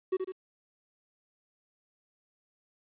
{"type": "tone with echo", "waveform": "triangle", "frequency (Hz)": 375.2, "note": "F#4", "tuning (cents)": 24, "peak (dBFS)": -23, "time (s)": [0.12, 0.17], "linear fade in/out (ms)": 10, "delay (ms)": 76, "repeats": 2, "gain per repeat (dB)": -5, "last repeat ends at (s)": 0.322, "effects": ["resampled to 8000 Hz", "10-bit"]}